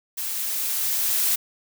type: noise with level ramp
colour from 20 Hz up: blue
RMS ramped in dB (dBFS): -29 to -21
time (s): 0.17-1.36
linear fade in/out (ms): 10
effects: none